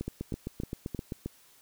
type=two click trains; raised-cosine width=3 ms; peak=-21 / -21 dBFS; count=5 / 9; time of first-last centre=0.01-1.26 / 0.08-1.122 s; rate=3.2 / 7.68 Hz; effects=white hiss -60 dBFS RMS until 1.61 s